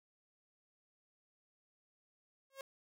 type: tone with exponential growth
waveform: sawtooth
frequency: 541 Hz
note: C#5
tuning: 42 cents flat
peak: -37 dBFS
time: 2.5-2.61 s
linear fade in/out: 2 ms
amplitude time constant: 23 ms
effects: none